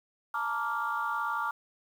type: chord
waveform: sine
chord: Bb major seventh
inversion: third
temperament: just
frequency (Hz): 874.1 / 932.3 / 1165.4 / 1398.5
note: A5 / Bb5 / D6 / F6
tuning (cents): -12 / 0 / -14 / +2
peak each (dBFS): -37 / -35 / -32 / -33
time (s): 0.34-1.51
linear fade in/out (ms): 5
effects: tanh soft clip ceiling -20 dBFS + 9-bit